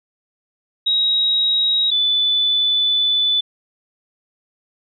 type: tone pair in turn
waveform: sine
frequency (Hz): 3810 / 3489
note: A#7 / A7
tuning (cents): +37 / -15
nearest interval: major second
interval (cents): 152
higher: first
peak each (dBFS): -14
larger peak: neither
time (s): 0.86-1.91 / 1.91-3.41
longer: second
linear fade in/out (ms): 10
effects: none